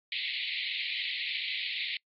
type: band-pass noise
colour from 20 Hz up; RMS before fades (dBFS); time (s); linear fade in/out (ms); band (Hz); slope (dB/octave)
pink; -34; 0.12-1.97; 2; 2000 to 4300; 96
effects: noise-tail reverb RT60 0.1 s tail -25 dB re dry + MP3 32 kbps